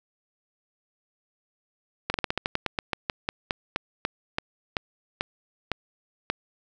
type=slowing click train; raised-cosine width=0.3 ms; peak=-9 dBFS; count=21; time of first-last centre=2.1-6.3 s; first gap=41 ms; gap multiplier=1.15; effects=none